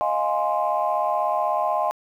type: chord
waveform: sine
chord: F minor seventh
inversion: third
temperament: equal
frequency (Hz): 622.3 / 698.5 / 830.6 / 1046.5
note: Eb5 / F5 / Ab5 / C6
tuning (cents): 0 / 0 / 0 / 0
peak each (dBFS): -25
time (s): 0.01-1.91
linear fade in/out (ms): 0
effects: tanh soft clip ceiling -11 dBFS + 9-bit